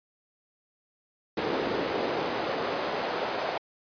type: noise with high-pass filter sweep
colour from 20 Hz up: brown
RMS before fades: -30 dBFS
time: 1.37-3.58 s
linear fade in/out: 5 ms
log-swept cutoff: 370 to 620 Hz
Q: 1.4
effects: resampled to 11025 Hz